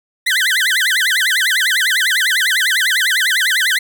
30% pulse tone with vibrato, 1760 Hz, A6, in tune, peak -10 dBFS, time 0.26-3.79 s, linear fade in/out 10 ms, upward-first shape sine, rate 10 Hz, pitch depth 280 cents each way, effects none

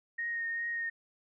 sine tone with vibrato, 1857 Hz, A#6, 7 cents flat, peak -32 dBFS, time 0.18-0.9 s, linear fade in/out 10 ms, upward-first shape triangle, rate 2.5 Hz, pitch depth 18 cents each way, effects none

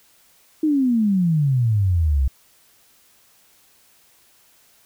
sine exponential sweep, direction down, 318.5 to 63.3 Hz, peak -15 dBFS, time 0.63-2.28 s, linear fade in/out 5 ms, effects white hiss -56 dBFS RMS until 4.85 s

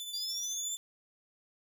sawtooth tone with tremolo, 3500 Hz, A7, 10 cents flat, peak -34 dBFS, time 0-0.77 s, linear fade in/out 0 ms, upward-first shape triangle, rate 14 Hz, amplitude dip 50%
sine exponential sweep, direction up, 4671 to 7460 Hz, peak -35 dBFS, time 0.13-0.76 s, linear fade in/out 10 ms
effects none

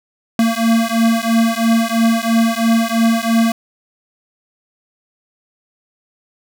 square beating tone pair, 226.6 / 229.6 Hz, A#3 / A#3, -49 / -26 cents, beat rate 3 Hz, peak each -16 dBFS, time 0.39-3.52 s, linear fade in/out 2 ms, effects none

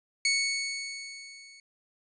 20% pulse tone with level ramp, 2217 Hz, C#7, in tune, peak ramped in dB -17 to -45 dBFS, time 0.25-1.6 s, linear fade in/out 2 ms, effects resampled to 24000 Hz

